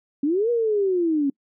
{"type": "linear two-way sweep", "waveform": "sine", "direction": "up then down", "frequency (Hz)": [269.7, 483.4, 269.7], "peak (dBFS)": -18, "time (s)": [0.23, 1.3], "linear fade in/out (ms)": 5, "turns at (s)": 0.5, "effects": ["noise-tail reverb RT60 0.1 s tail -26 dB re dry"]}